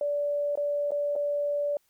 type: tone with dropouts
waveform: sine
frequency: 580 Hz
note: D5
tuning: 22 cents flat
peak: -25 dBFS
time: 0.01-1.77 s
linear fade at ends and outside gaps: 2 ms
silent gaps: 0.555-0.574 / 0.908-0.918 / 1.155-1.161 s
effects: white hiss -70 dBFS RMS until 1.89 s